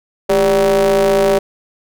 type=ring-modulated tone; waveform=square; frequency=92.5 Hz; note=F#2; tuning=in tune; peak=-8 dBFS; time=0.29-1.39 s; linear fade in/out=10 ms; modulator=490 Hz; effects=none